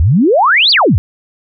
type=exponential two-way sweep; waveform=sine; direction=up then down; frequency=69.3 to 4872 to 69.3 Hz; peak=-6 dBFS; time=0-0.98 s; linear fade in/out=0 ms; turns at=0.71 s; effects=none